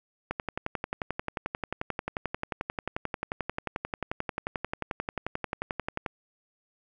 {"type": "click train", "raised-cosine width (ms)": 0.5, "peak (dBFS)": -15, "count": 66, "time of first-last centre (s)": [0.31, 6.062], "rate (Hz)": 11.3, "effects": []}